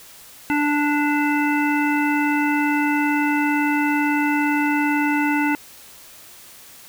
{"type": "harmonic tone with a mistuned harmonic", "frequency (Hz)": 293.7, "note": "D4", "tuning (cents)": 0, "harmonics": [1, 3, 5, 7, 9], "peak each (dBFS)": [-19, -24, -26, -27, -29], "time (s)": [0.5, 5.55], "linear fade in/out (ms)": 0, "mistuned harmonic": 7, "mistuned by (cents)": -15, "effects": ["white hiss -44 dBFS RMS until 6.88 s"]}